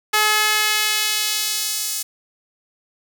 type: tone with high-pass filter sweep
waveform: sawtooth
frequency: 426.4 Hz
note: G#4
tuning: 46 cents sharp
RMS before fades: -20 dBFS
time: 0.13-2.03 s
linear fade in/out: 10 ms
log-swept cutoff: 1200 to 6900 Hz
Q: 0.88
effects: none